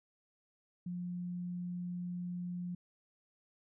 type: tone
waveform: sine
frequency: 177.3 Hz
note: F3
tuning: 26 cents sharp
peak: -37 dBFS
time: 0.86-2.75 s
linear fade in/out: 5 ms
effects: none